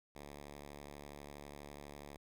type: tone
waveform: 5% pulse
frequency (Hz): 72.2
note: D2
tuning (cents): -29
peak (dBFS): -38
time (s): 0.15-2.17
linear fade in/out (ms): 5
effects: none